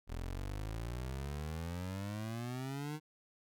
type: exponential sweep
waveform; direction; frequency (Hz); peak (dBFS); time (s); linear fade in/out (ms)
25% pulse; up; 40.55 to 155.56; -35; 0.07-3; 50
effects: none